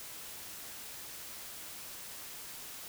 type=silence; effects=white hiss -46 dBFS RMS until 2.88 s